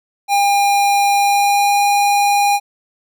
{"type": "tone with pitch glide", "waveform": "square", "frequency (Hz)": [805, 812], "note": ["G5", "G#5"], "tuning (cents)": [46, -39], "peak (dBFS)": -12, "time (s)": [0.28, 2.6], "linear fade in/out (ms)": 50, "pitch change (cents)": 15, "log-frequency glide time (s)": [1.16, 1.83], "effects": []}